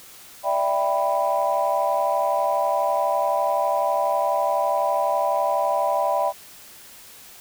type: chord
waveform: sine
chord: E minor seventh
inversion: third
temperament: equal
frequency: 587.3 / 659.3 / 784 / 987.8 Hz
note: D5 / E5 / G5 / B5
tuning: 0 / 0 / 0 / 0 cents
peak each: -24 dBFS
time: 0.43-6.33 s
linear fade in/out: 50 ms
effects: tanh soft clip ceiling -10 dBFS + white hiss -45 dBFS RMS until 7.4 s